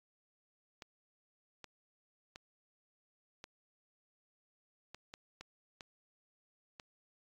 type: clicks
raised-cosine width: 0.2 ms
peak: -30 dBFS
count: 9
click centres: 0.822 / 1.643 / 2.359 / 3.441 / 4.946 / 5.139 / 5.41 / 5.808 / 6.798 s
effects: AAC 48 kbps